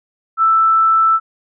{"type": "tone", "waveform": "sine", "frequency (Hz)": 1323, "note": "E6", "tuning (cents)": 6, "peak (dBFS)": -9, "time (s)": [0.37, 1.2], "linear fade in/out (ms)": 50, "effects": []}